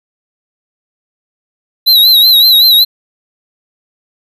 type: tone with vibrato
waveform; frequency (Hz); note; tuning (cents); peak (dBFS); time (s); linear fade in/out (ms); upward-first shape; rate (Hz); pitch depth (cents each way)
square; 3951; B7; 0; -4; 1.86-2.85; 20; sine; 5.3; 82
effects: none